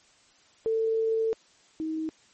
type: tone pair in turn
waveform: sine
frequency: 446.8 / 316.8 Hz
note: A4 / D#4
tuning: +27 / +31 cents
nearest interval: tritone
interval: 596 cents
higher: first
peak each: -23 / -28 dBFS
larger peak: first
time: 0.66-1.33 / 1.8-2.09 s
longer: first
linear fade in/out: 0 ms
effects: white hiss -60 dBFS RMS until 2.33 s + MP3 32 kbps